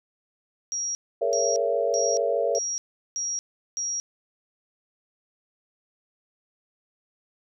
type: tone bursts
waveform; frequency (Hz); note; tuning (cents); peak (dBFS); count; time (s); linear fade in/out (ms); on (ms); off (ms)
sine; 5670; F8; +25; -26; 6; 0.72-4; 0; 230; 380
type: chord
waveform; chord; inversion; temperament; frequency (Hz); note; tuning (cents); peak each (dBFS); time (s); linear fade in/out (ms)
sine; A# half-diminished seventh; third; just; 419.5 / 466.2 / 559.4 / 671.3; G#4 / A#4 / C#5 / E5; +17 / 0 / +16 / +31; -30 / -26 / -26 / -27; 1.21-2.59; 10
effects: none